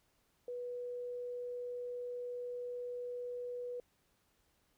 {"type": "tone", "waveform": "sine", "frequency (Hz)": 489.7, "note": "B4", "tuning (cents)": -15, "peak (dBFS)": -39, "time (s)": [0.48, 3.8], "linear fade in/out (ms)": 2, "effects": ["pink hiss -75 dBFS RMS until 4.77 s"]}